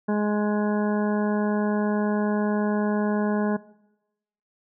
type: harmonic tone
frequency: 209.1 Hz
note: G#3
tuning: 12 cents sharp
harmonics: 1 / 2 / 3 / 4 / 5 / 7 / 8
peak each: -22 / -28 / -32 / -34 / -36 / -39 / -40 dBFS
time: 0.08-3.57 s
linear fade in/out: 10 ms
effects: noise-tail reverb RT60 0.9 s tail -20 dB re dry